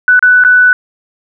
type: tone with dropouts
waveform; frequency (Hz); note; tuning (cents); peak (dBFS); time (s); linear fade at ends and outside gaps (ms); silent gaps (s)
sine; 1490; F#6; +12; -3; 0.08-0.73; 1; 0.193-0.226 / 0.438-0.448
effects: none